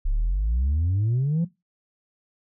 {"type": "exponential sweep", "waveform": "sine", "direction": "up", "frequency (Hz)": [32.69, 176.2], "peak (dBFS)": -18, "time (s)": [0.05, 1.45], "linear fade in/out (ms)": 10, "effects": ["noise-tail reverb RT60 0.2 s tail -17 dB re dry", "tanh soft clip ceiling -18 dBFS"]}